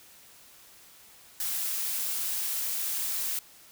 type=noise; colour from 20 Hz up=blue; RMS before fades=-31 dBFS; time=1.4-3.39 s; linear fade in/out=2 ms; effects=white hiss -54 dBFS RMS until 3.71 s